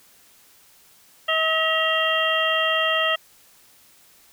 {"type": "harmonic tone with a mistuned harmonic", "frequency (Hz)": 640, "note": "D#5", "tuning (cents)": 49, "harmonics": [1, 2, 3, 4, 5], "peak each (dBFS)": [-25, -25, -25, -25, -25], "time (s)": [1.28, 3.16], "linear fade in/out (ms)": 10, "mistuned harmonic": 4, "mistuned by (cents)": 140, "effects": ["white hiss -54 dBFS RMS until 4.32 s"]}